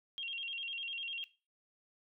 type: tone with vibrato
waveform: sine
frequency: 2980 Hz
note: F#7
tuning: 12 cents sharp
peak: -37 dBFS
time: 0.18-1.24 s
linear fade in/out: 0 ms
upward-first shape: square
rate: 10 Hz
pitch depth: 140 cents each way
effects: noise-tail reverb RT60 0.3 s tail -17 dB re dry